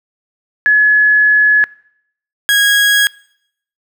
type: tone pair in turn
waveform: sine / 30% pulse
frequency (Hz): 1700 / 1649.7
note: G#6 / G#6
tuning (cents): +40 / -12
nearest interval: minor second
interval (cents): 52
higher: first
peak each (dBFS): -6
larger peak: neither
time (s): 0.66-1.64 / 2.49-3.07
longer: first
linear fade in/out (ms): 0
effects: noise-tail reverb RT60 0.7 s tail -23 dB re dry